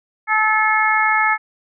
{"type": "harmonic tone", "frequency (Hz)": 433, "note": "A4", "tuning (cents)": -28, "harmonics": [2, 3, 4, 5], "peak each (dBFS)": [-19, -19, -19, -19], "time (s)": [0.27, 1.38], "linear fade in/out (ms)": 50, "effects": []}